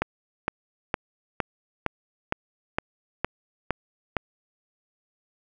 click train, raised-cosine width 0.5 ms, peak -8 dBFS, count 10, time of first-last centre 0.02-4.167 s, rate 2.17 Hz, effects none

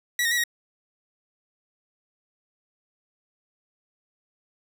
sawtooth tone with pitch steps, 1939 / 1848 / 1942 / 1884 Hz, B6 / A#6 / B6 / A#6, -32 / -16 / -30 / +18 cents, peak -18 dBFS, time 0.19-0.438 s, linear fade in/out 2 ms, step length 62 ms, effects none

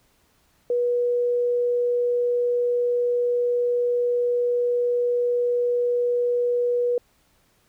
sine tone, 485.2 Hz, B4, 31 cents flat, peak -19 dBFS, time 0.7-6.98 s, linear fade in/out 2 ms, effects pink hiss -63 dBFS RMS until 7.68 s

